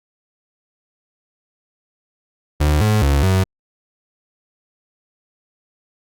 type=tone with pitch steps; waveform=35% pulse; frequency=74.7 / 106.9 / 70.4 / 94.4 Hz; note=D2 / A2 / C#2 / F#2; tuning=+30 / -49 / +27 / +35 cents; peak=-11 dBFS; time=2.6-3.44 s; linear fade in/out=10 ms; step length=210 ms; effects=Opus 48 kbps